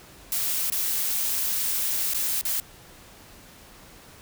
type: noise with dropouts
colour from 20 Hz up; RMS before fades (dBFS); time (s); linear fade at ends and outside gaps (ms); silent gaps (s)
blue; -26; 0.32-2.6; 1; 0.7-0.721 / 2.136-2.145 / 2.412-2.452
effects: pink hiss -49 dBFS RMS until 4.21 s